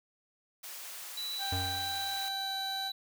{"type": "high-pass noise", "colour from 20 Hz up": "white", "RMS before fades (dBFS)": -44, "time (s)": [0.63, 2.29], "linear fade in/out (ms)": 10, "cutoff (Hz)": 610, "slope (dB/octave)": 12}
{"type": "tone", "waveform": "triangle", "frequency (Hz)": 3951, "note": "B7", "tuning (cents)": 0, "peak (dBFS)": -34, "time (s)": [1.17, 2.92], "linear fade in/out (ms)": 5}
{"type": "tone with pitch glide", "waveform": "30% pulse", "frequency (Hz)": [784, 774.5], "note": ["G5", "G5"], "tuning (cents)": [0, -21], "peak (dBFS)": -34, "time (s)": [1.38, 2.92], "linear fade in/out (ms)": 50, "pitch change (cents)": -21, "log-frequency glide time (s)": [2.07, 2.55]}
{"type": "tone with exponential decay", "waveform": "square", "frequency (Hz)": 92.4, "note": "F#2", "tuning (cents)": -2, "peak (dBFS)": -32, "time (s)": [1.52, 2.31], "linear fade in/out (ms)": 5, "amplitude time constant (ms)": 170}
{"effects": []}